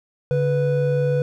triangle tone pair together, 142.6 / 493.7 Hz, C#3 / B4, +49 / -1 cents, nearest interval octave + major sixth, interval 2150 cents, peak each -18 / -18 dBFS, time 0.31-1.22 s, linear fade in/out 0 ms, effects none

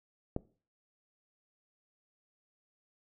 click, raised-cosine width 2 ms, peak -19 dBFS, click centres 0.364 s, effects noise-tail reverb RT60 0.4 s tail -20 dB re dry

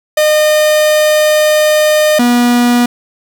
45% pulse tone pair in turn, 610 / 242.1 Hz, D#5 / B3, -34 / -34 cents, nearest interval octave + major third, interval 1600 cents, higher first, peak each -7 dBFS, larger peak neither, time 0.17-2.19 / 2.19-2.86 s, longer first, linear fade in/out 5 ms, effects none

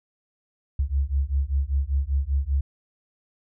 sine beating tone pair, 66.7 / 71.8 Hz, C2 / D2, +34 / -39 cents, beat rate 5.1 Hz, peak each -24 dBFS, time 0.79-2.61 s, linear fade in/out 5 ms, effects none

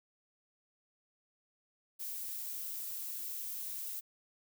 violet noise, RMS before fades -41 dBFS, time 1.99-4.01 s, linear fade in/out 20 ms, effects none

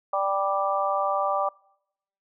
harmonic tone, 196 Hz, G3, in tune, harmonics 3 / 4 / 5 / 6, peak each -27 / -27 / -32 / -27 dBFS, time 0.13-1.49 s, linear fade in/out 5 ms, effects noise-tail reverb RT60 0.8 s tail -25 dB re dry

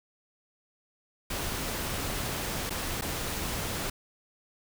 pink noise with dropouts, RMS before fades -33 dBFS, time 1.3-3.9 s, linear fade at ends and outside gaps 5 ms, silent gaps 2.696-2.704 / 3.012-3.02 s, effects none

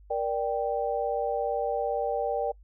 sine chord, G minor, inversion first, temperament just, 470.4 / 588 / 784 Hz, Bb4 / D5 / G5, +16 / +2 / 0 cents, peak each -30 dBFS, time 0.1-2.52 s, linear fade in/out 10 ms, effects noise-tail reverb RT60 0.1 s tail -25 dB re dry + added 50 Hz sine -50 dBFS peak until 2.63 s

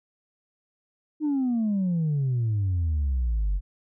sine exponential sweep, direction down, 311.1 to 45 Hz, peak -20 dBFS, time 1.2-3.61 s, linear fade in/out 50 ms, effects tanh soft clip ceiling -20 dBFS

